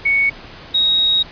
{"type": "tone pair in turn", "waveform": "sine", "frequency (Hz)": [2223, 3781], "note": ["C#7", "A#7"], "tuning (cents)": [4, 24], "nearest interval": "major sixth", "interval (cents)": 920, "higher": "second", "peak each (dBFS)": -12, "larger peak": "neither", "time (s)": [[0.05, 0.3], [0.74, 1.23]], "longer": "second", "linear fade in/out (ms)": 10, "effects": ["pink hiss -37 dBFS RMS until 1.31 s", "resampled to 11025 Hz"]}